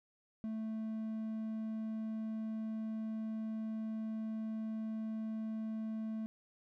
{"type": "tone", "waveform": "triangle", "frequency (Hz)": 220, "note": "A3", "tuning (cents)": 0, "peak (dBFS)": -35, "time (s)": [0.44, 6.26], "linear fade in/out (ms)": 0, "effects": []}